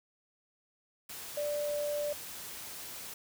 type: tone in noise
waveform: sine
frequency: 587.3 Hz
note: D5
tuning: in tune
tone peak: -31 dBFS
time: 1.37-2.13 s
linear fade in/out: 5 ms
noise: white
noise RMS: -44 dBFS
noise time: 1.09-3.14 s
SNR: +10 dB
effects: none